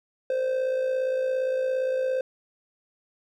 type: tone with amplitude modulation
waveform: triangle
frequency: 519 Hz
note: C5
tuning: 14 cents flat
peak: -19 dBFS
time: 0.3-2.21 s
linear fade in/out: 2 ms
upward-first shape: sine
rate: 57.4 Hz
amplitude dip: 50%
effects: none

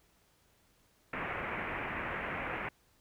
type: low-pass noise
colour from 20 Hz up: white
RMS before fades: -38 dBFS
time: 1.13-2.69 s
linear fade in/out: 5 ms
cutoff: 2400 Hz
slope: 48 dB/octave
effects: pink hiss -69 dBFS RMS until 3 s

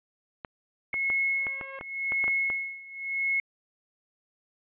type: clicks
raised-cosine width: 0.5 ms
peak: -21 dBFS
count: 10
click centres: 0.448 / 0.941 / 1.101 / 1.468 / 1.612 / 1.811 / 2.121 / 2.241 / 2.28 / 2.501 s
type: tone with tremolo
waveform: sine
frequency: 2178 Hz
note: C#7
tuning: 31 cents flat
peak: -23 dBFS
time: 0.93-3.4 s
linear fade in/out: 2 ms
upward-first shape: sine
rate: 0.91 Hz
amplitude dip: 90%
type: tone with exponential growth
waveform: 15% pulse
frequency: 540 Hz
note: C#5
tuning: 45 cents flat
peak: -30 dBFS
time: 1-1.79 s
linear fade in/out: 1 ms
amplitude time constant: 170 ms
effects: resampled to 8000 Hz

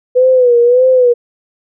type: tone with vibrato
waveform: sine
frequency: 495.2 Hz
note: B4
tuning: 5 cents sharp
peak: -5 dBFS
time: 0.15-1.14 s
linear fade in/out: 20 ms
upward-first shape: sine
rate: 1.7 Hz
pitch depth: 78 cents each way
effects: none

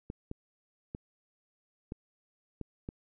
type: clicks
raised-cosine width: 3 ms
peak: -25 dBFS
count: 6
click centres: 0.101 / 0.314 / 0.949 / 1.921 / 2.613 / 2.889 s
effects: none

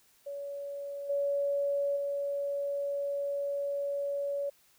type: tone with level steps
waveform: sine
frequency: 565 Hz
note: C#5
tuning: 33 cents sharp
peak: -36 / -27 / -30 dBFS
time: 0.26-4.5 s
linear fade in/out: 10 ms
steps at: 1.09 / 1.96 s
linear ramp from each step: 10 ms
effects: white hiss -65 dBFS RMS until 4.78 s

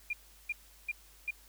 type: tone bursts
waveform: sine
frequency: 2411 Hz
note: D7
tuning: 45 cents sharp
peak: -31 dBFS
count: 4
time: 0.1-1.308 s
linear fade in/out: 5 ms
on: 32 ms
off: 360 ms
effects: added 50 Hz sine -60 dBFS peak until 1.48 s + white hiss -60 dBFS RMS until 1.48 s

